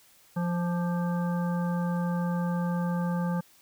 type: harmonic tone with a mistuned harmonic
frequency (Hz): 174.61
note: F3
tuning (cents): 0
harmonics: 1 / 3 / 5 / 7 / 9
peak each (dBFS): -26 / -37 / -38 / -42 / -44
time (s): 0.36-3.41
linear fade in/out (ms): 10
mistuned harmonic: 7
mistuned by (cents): -47
effects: white hiss -59 dBFS RMS until 3.61 s